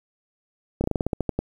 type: slowing click train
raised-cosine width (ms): 2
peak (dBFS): -10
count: 11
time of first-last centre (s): 0.81-1.39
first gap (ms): 30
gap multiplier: 1.14
effects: 8-bit